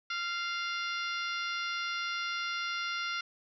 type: harmonic tone with a mistuned harmonic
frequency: 698.5 Hz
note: F5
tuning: in tune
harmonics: 2 / 3 / 4 / 5 / 6 / 7 / 8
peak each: -35 / -39 / -41 / -43 / -45 / -46 / -47 dBFS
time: 0.1-3.21 s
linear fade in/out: 5 ms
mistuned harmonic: 2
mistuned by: -19 cents
effects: none